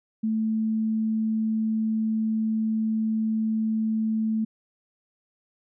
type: tone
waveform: sine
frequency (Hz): 220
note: A3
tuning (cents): 0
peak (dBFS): -22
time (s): 0.23-4.45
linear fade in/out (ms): 10
effects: none